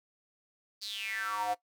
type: tone with high-pass filter sweep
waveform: square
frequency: 104.1 Hz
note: G#2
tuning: 5 cents sharp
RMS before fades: -35 dBFS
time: 0.81-1.55 s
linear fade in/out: 20 ms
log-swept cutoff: 4700 to 640 Hz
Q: 8.6
effects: noise-tail reverb RT60 0.1 s tail -18 dB re dry